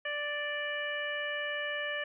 harmonic tone, 587.3 Hz, D5, in tune, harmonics 1 / 2 / 3 / 4 / 5, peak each -38 / -45 / -35 / -42 / -41 dBFS, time 0.05-2.04 s, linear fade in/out 5 ms, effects none

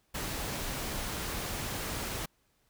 pink noise, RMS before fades -36 dBFS, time 0.14-2.26 s, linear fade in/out 10 ms, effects pink hiss -72 dBFS RMS until 2.69 s

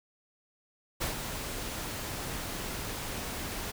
pink noise with ADSR envelope, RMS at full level -31 dBFS, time 1-3.72 s, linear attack 20 ms, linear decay 120 ms, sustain -6 dB, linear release 18 ms, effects none

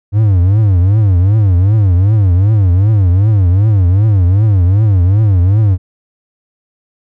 triangle tone with vibrato, 98 Hz, G2, in tune, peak -4 dBFS, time 0.12-5.78 s, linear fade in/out 50 ms, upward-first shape triangle, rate 2.6 Hz, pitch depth 240 cents each way, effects none

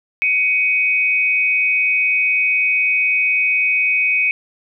sine tone pair together, 2240 / 2512 Hz, C#7 / D#7, +18 / +16 cents, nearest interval major second, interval 198 cents, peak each -18 / -15 dBFS, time 0.22-4.31 s, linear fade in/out 0 ms, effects none

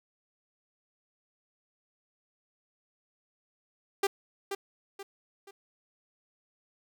sawtooth tone with echo, 395.5 Hz, G4, 15 cents sharp, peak -20 dBFS, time 4.03-4.07 s, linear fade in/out 5 ms, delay 480 ms, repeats 3, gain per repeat -8 dB, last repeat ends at 5.51 s, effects none

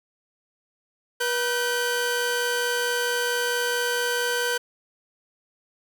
sawtooth tone pair together, 483.5 / 1535 Hz, B4 / G6, -37 / -37 cents, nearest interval octave + minor sixth, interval 2000 cents, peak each -22 / -22 dBFS, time 1.2-4.58 s, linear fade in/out 10 ms, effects none

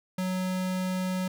square tone, 185 Hz, F#3, in tune, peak -28 dBFS, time 0.18-1.28 s, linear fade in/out 5 ms, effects none

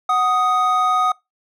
triangle tone pair together, 741 / 1246.2 Hz, F#5 / D#6, +2 / +2 cents, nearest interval major sixth, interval 900 cents, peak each -18 / -14 dBFS, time 0.09-1.12 s, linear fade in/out 5 ms, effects noise-tail reverb RT60 0.2 s tail -24 dB re dry

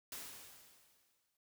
white noise with exponential decay, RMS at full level -45 dBFS, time 0.12-1.37 s, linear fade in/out 2 ms, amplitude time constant 270 ms, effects none

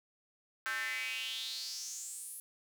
square tone with high-pass filter sweep, 120 Hz, B2, 49 cents flat, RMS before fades -40 dBFS, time 0.66-2.4 s, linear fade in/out 0 ms, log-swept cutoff 1500 to 11000 Hz, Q 5.3, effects none

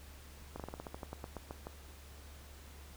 slowing click train, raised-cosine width 1 ms, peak -28 dBFS, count 14, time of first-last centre 0.56-1.669 s, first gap 37 ms, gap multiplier 1.13, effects added 71 Hz sine -52 dBFS peak until 2.96 s + pink hiss -57 dBFS RMS until 2.96 s

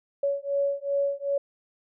sine beating tone pair, 560 / 562.6 Hz, C#5 / C#5, +18 / +26 cents, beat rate 2.6 Hz, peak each -27 / -27 dBFS, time 0.23-1.38 s, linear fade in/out 5 ms, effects none

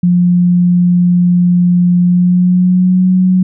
sine tone with pitch glide, 177 to 184.52 Hz, F3 to F#3, +23 to -4 cents, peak -6 dBFS, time 0.03-3.43 s, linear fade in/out 5 ms, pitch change +73 cents, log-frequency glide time 2.01-3.08 s, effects none

